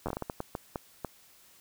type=slowing click train; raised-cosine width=1 ms; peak=-19 dBFS; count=12; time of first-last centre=0.06-1.047 s; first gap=10 ms; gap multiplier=1.4; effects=white hiss -59 dBFS RMS until 1.6 s